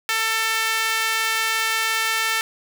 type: tone with high-pass filter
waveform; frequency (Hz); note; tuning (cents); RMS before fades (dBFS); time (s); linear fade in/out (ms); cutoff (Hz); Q
sawtooth; 445.7; A4; +22; -22; 0.09-2.41; 0; 1700; 1.4
effects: none